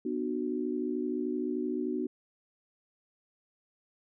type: chord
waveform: sine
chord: B minor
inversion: none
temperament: equal with one note detuned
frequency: 246.9 / 300.2 / 370 Hz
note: B3 / D4 / F#4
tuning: 0 / +38 / 0 cents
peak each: -34 dBFS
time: 0.05-2.07 s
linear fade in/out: 5 ms
effects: none